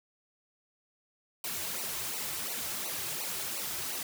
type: noise with flanger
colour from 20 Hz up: white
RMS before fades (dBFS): -36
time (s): 1.44-4.03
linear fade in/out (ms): 2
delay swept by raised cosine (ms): 0.58 to 4.28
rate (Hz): 2.8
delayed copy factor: -0.9
effects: none